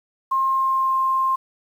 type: tone with pitch glide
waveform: sine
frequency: 1065 to 1057 Hz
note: C6 to C6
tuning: +30 to +17 cents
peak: -17 dBFS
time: 0.31-1.36 s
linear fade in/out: 10 ms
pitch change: -13 cents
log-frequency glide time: 0.47-0.95 s
effects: 8-bit